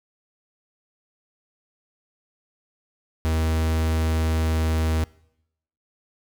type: tone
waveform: 45% pulse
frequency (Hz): 79.8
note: D#2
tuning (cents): +44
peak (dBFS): -20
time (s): 3.25-5.04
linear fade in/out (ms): 0
effects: noise-tail reverb RT60 0.8 s tail -23 dB re dry